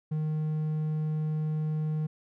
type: tone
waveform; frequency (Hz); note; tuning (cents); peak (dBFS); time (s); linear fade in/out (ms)
triangle; 154.6; D#3; -11; -25; 0.11-2.07; 10
effects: none